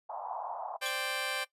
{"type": "band-pass noise", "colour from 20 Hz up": "pink", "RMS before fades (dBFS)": -39, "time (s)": [0.09, 0.77], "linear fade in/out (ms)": 10, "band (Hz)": [690, 1000], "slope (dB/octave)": 48}
{"type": "chord", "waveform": "10% pulse", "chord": "C suspended second", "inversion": "none", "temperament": "just", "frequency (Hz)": [523.3, 588.7, 784.9], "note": ["C5", "D5", "G5"], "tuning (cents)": [0, 4, 2], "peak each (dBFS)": -30, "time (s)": [0.81, 1.45], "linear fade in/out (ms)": 20}
{"type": "tone with exponential decay", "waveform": "sawtooth", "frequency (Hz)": 3377, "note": "G#7", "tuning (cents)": 28, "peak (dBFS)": -29, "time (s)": [0.86, 0.95], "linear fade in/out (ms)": 1, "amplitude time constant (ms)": 19}
{"effects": ["noise-tail reverb RT60 0.1 s tail -17 dB re dry", "resampled to 32000 Hz"]}